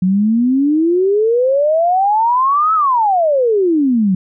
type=exponential two-way sweep; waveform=sine; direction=up then down; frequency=180 to 1318.5 to 180 Hz; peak=-10 dBFS; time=0.02-4.15 s; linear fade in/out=5 ms; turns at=2.74 s; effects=none